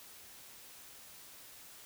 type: silence
effects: white hiss -54 dBFS RMS until 1.85 s